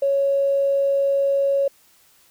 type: tone with tanh clipping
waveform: triangle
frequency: 554.4 Hz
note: C#5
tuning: in tune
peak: -16 dBFS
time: 0.02-1.68 s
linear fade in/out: 5 ms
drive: 3 dB
effects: white hiss -56 dBFS RMS until 2.3 s